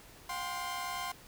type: chord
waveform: sawtooth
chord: F suspended second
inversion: none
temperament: equal with one note detuned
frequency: 713.5 / 784 / 1046.5 Hz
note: F5 / G5 / C6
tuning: +37 / 0 / 0 cents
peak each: -38 / -40 / -34 dBFS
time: 0.29-1.12 s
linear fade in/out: 5 ms
effects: pink hiss -55 dBFS RMS until 1.27 s